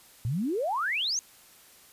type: exponential sweep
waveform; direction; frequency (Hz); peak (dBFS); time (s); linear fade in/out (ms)
sine; up; 105.8 to 6660; -26; 0.25-1.19; 0
effects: white hiss -55 dBFS RMS until 1.92 s + resampled to 32000 Hz